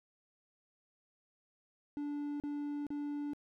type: tone bursts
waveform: triangle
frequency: 290.9 Hz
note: D4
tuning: 16 cents flat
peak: -34 dBFS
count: 3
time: 1.97-3.334 s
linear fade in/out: 0 ms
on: 430 ms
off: 37 ms
effects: none